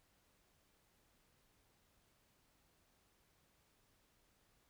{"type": "silence", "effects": ["pink hiss -75 dBFS RMS until 4.69 s"]}